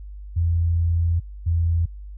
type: tone pair in turn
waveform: sine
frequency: 84.4 / 83.87 Hz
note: E2 / E2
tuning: +41 / +30 cents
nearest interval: unison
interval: 11 cents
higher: first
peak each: -17 dBFS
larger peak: neither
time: 0.36-1.2 / 1.46-1.86 s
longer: first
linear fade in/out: 10 ms
effects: added 50 Hz sine -34 dBFS peak until 2.17 s

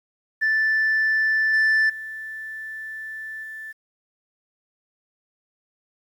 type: tone with level steps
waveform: sine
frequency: 1760 Hz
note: A6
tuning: in tune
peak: -16 / -13 / -31 / -33 dBFS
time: 0.41-3.73 s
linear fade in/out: 20 ms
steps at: 1.53 / 1.89 / 3.43 s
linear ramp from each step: 10 ms
effects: tanh soft clip ceiling -15 dBFS + 9-bit

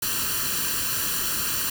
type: noise with comb filter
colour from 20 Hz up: white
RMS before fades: -26 dBFS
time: 0.02-1.7 s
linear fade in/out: 5 ms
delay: 0.69 ms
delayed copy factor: +0.75
effects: none

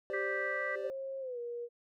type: chord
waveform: triangle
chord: G suspended fourth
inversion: none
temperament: just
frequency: 392 / 522.7 / 588 Hz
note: G4 / C5 / D5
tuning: 0 / -2 / +2 cents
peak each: -38 dBFS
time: 0.1-0.9 s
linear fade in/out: 0 ms
type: harmonic tone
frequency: 392.5 Hz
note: G4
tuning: 2 cents sharp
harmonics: 1 / 3 / 4 / 5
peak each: -38 / -43 / -39 / -36 dBFS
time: 0.13-0.76 s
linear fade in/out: 10 ms
type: tone with pitch glide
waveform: sine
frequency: 538 to 476.5 Hz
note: C5 to A#4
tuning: +48 to +38 cents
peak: -37 dBFS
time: 0.8-1.69 s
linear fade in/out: 50 ms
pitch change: -210 cents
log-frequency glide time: 1.2-1.39 s
effects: none

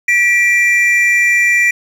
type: tone pair together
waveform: triangle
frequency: 1944.1 / 2359 Hz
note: B6 / D7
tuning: -28 / +7 cents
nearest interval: minor third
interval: 335 cents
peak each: -10 dBFS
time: 0.08-1.71 s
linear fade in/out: 5 ms
effects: 7-bit

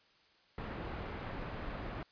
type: low-pass noise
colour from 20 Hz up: pink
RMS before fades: -42 dBFS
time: 0.58-2.03 s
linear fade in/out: 2 ms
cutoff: 1900 Hz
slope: 12 dB/octave
effects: white hiss -67 dBFS RMS until 2.11 s + resampled to 11025 Hz

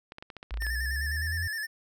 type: clicks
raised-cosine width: 0.3 ms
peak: -26 dBFS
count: 11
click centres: 0.121 / 0.184 / 0.225 / 0.302 / 0.367 / 0.429 / 0.508 / 0.541 / 0.573 / 0.622 / 0.667 s
type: linear sweep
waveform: sine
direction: up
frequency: 52 to 87.31 Hz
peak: -30 dBFS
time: 0.51-1.48 s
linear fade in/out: 10 ms
type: tone with vibrato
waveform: square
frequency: 1760 Hz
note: A6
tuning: in tune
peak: -32 dBFS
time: 0.6-1.67 s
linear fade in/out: 20 ms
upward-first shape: square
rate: 9.7 Hz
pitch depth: 45 cents each way
effects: none

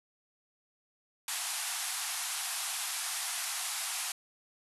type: band-pass noise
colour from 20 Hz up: white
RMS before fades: -36 dBFS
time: 1.28-4.12 s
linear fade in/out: 2 ms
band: 680 to 12000 Hz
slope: 96 dB/octave
effects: none

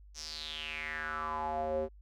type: tone with band-pass filter sweep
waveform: square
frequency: 77.78 Hz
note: D#2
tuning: in tune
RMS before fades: -37 dBFS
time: 0.14-1.89 s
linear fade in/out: 50 ms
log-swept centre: 6000 to 450 Hz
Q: 6.1
effects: added 50 Hz sine -52 dBFS peak until 2.01 s

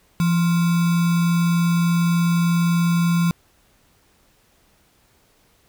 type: tone with sample-and-hold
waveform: sine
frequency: 170.8 Hz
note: F3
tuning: 38 cents flat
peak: -15 dBFS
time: 0.2-3.31 s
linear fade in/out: 0 ms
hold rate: 1225 Hz
effects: pink hiss -59 dBFS RMS until 5.68 s

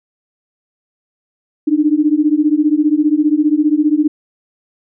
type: beating tone pair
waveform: sine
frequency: 294.3 / 309.3 Hz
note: D4 / D#4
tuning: +4 / -10 cents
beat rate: 15 Hz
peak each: -13 dBFS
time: 1.67-4.08 s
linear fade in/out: 10 ms
effects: none

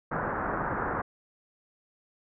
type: low-pass noise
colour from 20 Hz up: white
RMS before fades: -31 dBFS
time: 0.11-1.02 s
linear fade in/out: 10 ms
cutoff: 1600 Hz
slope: 48 dB/octave
effects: none

